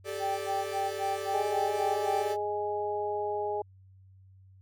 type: chord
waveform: 45% pulse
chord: G suspended second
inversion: none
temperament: equal with one note detuned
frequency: 392 / 432.9 / 587.3 Hz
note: G4 / A4 / D5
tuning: 0 / -28 / 0 cents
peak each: -38 dBFS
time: 0.04-2.37 s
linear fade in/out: 50 ms
type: tone bursts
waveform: sine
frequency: 784 Hz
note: G5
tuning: in tune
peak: -28 dBFS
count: 8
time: 0.19-2.238 s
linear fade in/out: 50 ms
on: 200 ms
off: 64 ms
type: harmonic tone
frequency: 207.7 Hz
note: G#3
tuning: in tune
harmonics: 2 / 3 / 4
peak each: -32 / -37 / -33 dBFS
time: 1.34-3.62 s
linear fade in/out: 5 ms
effects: added 95 Hz sine -53 dBFS peak until 4.61 s